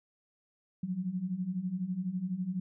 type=beating tone pair; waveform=sine; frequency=175.3 / 187.3 Hz; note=F3 / F#3; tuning=+7 / +21 cents; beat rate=12 Hz; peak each=-37 / -33 dBFS; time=0.83-2.6 s; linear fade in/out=5 ms; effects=none